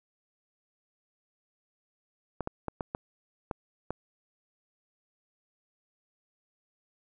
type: clicks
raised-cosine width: 1 ms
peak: -18 dBFS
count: 7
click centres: 2.407 / 2.474 / 2.683 / 2.808 / 2.949 / 3.512 / 3.906 s
effects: none